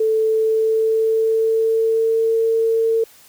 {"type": "tone with pitch glide", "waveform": "sine", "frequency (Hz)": [440, 451.6], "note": ["A4", "A4"], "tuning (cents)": [0, 45], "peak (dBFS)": -14, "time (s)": [0, 3.04], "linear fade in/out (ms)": 5, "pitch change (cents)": 45, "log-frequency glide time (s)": [0.24, 2.39], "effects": ["white hiss -48 dBFS RMS until 3.28 s"]}